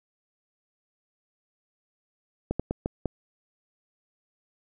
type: slowing click train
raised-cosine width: 2 ms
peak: -13 dBFS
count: 5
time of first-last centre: 2.51-3.057 s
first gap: 86 ms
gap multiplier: 1.32
effects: none